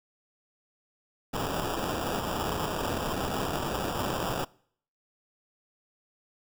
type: noise with sample-and-hold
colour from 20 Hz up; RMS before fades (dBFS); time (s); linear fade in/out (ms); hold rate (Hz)
blue; -31; 1.33-4.45; 10; 2100
effects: noise-tail reverb RT60 0.6 s tail -24 dB re dry